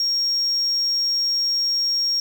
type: tone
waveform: triangle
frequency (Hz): 5570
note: F8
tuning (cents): -5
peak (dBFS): -16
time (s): 0-2.2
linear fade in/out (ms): 2
effects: tanh soft clip ceiling -15 dBFS + 7-bit